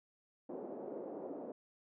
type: band-pass noise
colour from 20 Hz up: white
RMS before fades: -45 dBFS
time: 0.49-1.52 s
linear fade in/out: 5 ms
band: 250 to 570 Hz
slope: 24 dB/octave
effects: none